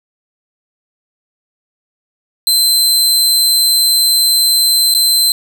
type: tone with dropouts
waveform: sawtooth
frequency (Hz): 4090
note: C8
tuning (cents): -40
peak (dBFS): -6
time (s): 2.47-5.32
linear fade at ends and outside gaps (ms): 1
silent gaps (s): 4.94-4.948
effects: none